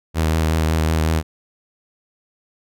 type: tone with vibrato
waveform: sawtooth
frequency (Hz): 79.7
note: D#2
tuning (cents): +42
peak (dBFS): -12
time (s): 0.14-1.23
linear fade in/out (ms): 50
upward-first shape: sine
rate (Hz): 5.4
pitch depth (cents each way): 24
effects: none